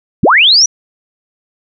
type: linear sweep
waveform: sine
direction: up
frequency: 82 to 6000 Hz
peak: -4 dBFS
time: 0.23-0.66 s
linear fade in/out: 5 ms
effects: none